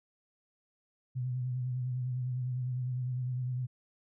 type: tone with vibrato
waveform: sine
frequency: 126 Hz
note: B2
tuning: 35 cents sharp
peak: -31 dBFS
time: 1.15-3.67 s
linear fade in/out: 20 ms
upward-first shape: triangle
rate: 9.9 Hz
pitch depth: 51 cents each way
effects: none